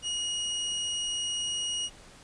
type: tone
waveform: sawtooth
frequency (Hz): 2886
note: F#7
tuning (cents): -44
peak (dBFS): -26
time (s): 0.02-1.9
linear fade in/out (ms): 50
effects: pink hiss -52 dBFS RMS until 2.23 s + resampled to 22050 Hz